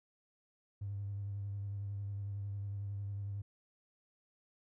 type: tone with vibrato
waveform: triangle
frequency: 100.3 Hz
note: G2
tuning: 40 cents sharp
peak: -34 dBFS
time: 0.81-3.42 s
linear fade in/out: 10 ms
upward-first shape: triangle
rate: 11 Hz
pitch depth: 34 cents each way
effects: tanh soft clip ceiling -35 dBFS

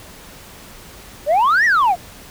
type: exponential two-way sweep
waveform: sine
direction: up then down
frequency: 551 to 1975.5 to 667 Hz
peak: -9 dBFS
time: 1.26-1.96 s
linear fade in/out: 50 ms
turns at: 1.65 s
effects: tanh soft clip ceiling -10 dBFS + pink hiss -40 dBFS RMS until 2.3 s

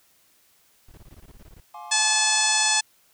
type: noise bursts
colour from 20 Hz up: brown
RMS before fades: -46 dBFS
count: 13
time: 0.88-1.601 s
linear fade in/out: 2 ms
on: 37 ms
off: 20 ms
type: chord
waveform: triangle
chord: D half-diminished seventh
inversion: first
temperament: just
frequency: 704.8 / 845.8 / 1057.2 / 1174.7 Hz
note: F5 / Ab5 / C6 / D6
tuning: +16 / +31 / +18 / 0 cents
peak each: -41 / -38 / -42 / -43 dBFS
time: 1.74-2.8 s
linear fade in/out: 5 ms
type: harmonic tone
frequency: 864 Hz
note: A5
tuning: 32 cents flat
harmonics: 1 / 2 / 3 / 4 / 5 / 6 / 7 / 8 / 9 / 10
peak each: -28 / -28 / -28 / -28 / -28 / -28 / -28 / -28 / -28 / -28 dBFS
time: 1.91-2.81 s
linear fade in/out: 10 ms
effects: white hiss -61 dBFS RMS until 3.13 s

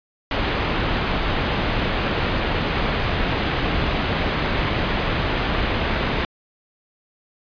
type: low-pass noise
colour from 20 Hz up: pink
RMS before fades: -22 dBFS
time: 0.31-6.25 s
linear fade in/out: 2 ms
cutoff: 3600 Hz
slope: 24 dB/octave
effects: resampled to 11025 Hz

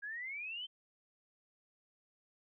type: exponential sweep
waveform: sine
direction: up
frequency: 1617 to 3136 Hz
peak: -40 dBFS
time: 0.02-0.67 s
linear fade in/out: 20 ms
effects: none

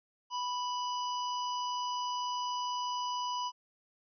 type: harmonic tone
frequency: 987.8 Hz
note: B5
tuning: in tune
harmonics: 1 / 3 / 5 / 6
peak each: -33 / -42 / -45 / -49 dBFS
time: 0.3-3.52 s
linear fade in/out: 50 ms
effects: none

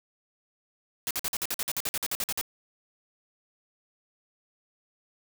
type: noise bursts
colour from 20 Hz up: white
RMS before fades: -30 dBFS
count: 16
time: 1.07-2.412 s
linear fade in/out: 0 ms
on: 37 ms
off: 50 ms
effects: none

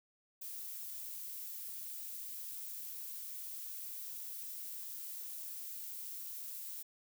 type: noise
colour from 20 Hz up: violet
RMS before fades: -45 dBFS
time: 0.41-6.83 s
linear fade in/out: 10 ms
effects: none

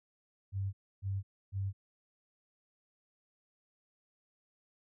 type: tone bursts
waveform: sine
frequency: 97.7 Hz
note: G2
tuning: 5 cents flat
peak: -32 dBFS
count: 3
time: 0.52-1.73 s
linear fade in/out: 50 ms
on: 210 ms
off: 290 ms
effects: none

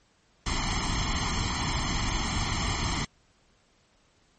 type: noise with comb filter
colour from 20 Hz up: pink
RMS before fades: -28 dBFS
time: 0.46-3.05 s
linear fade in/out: 5 ms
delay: 0.95 ms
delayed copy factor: +0.9
effects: pink hiss -65 dBFS RMS until 4.38 s + MP3 32 kbps

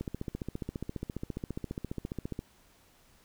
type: click train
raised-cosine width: 3 ms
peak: -22 dBFS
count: 36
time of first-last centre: 0.01-2.391 s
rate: 14.7 Hz
effects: pink hiss -63 dBFS RMS until 3.24 s

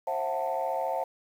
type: chord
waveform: sine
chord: F# half-diminished seventh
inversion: second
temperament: just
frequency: 532.8 / 666 / 740 / 888 Hz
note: C5 / E5 / F#5 / A5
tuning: +31 / +18 / 0 / +16 cents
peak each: -32 dBFS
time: 0.07-1.04 s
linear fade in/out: 5 ms
effects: tanh soft clip ceiling -20 dBFS + 9-bit

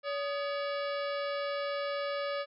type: harmonic tone with a mistuned harmonic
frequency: 568 Hz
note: C#5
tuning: 42 cents sharp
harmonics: 1 / 2 / 3 / 4 / 5 / 6 / 7 / 8 / 9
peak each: -33 / -39 / -43 / -45 / -47 / -49 / -50 / -51 / -52 dBFS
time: 0.03-2.46 s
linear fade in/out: 50 ms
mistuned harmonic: 2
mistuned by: +150 cents
effects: none

